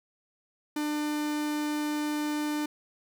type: tone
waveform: 45% pulse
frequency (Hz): 299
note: D4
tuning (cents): +31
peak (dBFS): -28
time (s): 0.76-2.66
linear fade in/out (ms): 5
effects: none